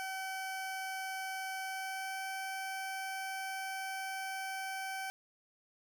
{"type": "tone with pitch glide", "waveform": "20% pulse", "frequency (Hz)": [763, 768.3], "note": ["G5", "G5"], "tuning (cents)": [-47, -35], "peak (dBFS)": -33, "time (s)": [0, 5.1], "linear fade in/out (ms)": 0, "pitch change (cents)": 12, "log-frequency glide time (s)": [1.61, 2.26], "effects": []}